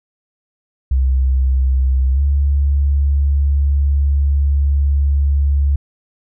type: tone with pitch glide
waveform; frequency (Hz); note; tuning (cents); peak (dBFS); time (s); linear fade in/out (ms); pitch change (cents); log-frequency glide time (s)
sine; 65.41 to 70.51; C2 to C#2; 0 to +30; -11; 0.91-5.76; 5; +130; 2.13-2.2
effects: none